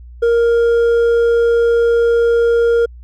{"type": "tone with hard clipping", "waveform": "sine", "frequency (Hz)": 467.6, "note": "A#4", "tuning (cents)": 5, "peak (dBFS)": -11, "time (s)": [0.22, 2.86], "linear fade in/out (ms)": 10, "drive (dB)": 4, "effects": ["added 60 Hz sine -33 dBFS peak until 3.03 s"]}